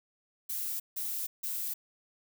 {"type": "noise bursts", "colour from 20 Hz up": "violet", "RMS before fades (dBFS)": -35, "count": 3, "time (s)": [0.49, 1.74], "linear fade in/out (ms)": 10, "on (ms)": 310, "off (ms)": 160, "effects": []}